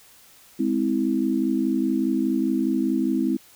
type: chord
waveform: sine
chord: Ab augmented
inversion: none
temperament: just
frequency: 207.7 / 259.6 / 324.5 Hz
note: Ab3 / C4 / E4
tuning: 0 / -13 / -27 cents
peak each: -26 / -23 / -24 dBFS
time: 0.59-3.37 s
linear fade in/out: 10 ms
effects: white hiss -52 dBFS RMS until 3.55 s

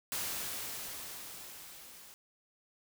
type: noise with level ramp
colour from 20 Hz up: white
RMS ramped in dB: -36 to -54 dBFS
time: 0.12-2.14 s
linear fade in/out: 0 ms
effects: none

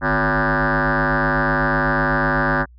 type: tone with frequency modulation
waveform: sine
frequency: 880 Hz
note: A5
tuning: in tune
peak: -14 dBFS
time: 0.01-2.66 s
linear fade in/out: 50 ms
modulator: 104 Hz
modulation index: 7.9
effects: tanh soft clip ceiling -12 dBFS + added 60 Hz sine -43 dBFS peak until 2.78 s

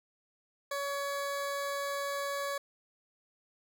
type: tone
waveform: 20% pulse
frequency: 563 Hz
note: C#5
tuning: 27 cents sharp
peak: -28 dBFS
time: 0.71-2.58 s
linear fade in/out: 5 ms
effects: none

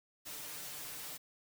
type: noise with comb filter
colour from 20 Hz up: white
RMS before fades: -45 dBFS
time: 0.25-1.18 s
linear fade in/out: 20 ms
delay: 6.7 ms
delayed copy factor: +1
effects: none

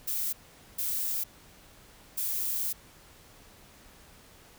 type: noise bursts at uneven times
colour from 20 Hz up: violet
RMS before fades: -31 dBFS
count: 3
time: 0.07-0.33 / 0.78-1.24 / 2.17-2.73 s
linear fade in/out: 10 ms
effects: pink hiss -55 dBFS RMS until 4.58 s

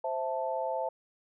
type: chord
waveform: sine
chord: A minor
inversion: first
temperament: equal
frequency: 523.3 / 659.3 / 880 Hz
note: C5 / E5 / A5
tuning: 0 / 0 / 0 cents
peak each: -34 dBFS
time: 0.04-0.89 s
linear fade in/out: 5 ms
effects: none

